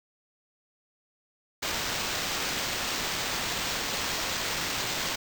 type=noise with sample-and-hold; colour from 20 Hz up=white; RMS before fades=-31 dBFS; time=1.62-5.16 s; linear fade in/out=10 ms; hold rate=11025 Hz; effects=none